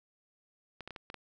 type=clicks; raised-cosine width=0.3 ms; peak=-27 dBFS; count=6; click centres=0.807 / 0.876 / 0.907 / 0.962 / 1.101 / 1.143 s; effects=none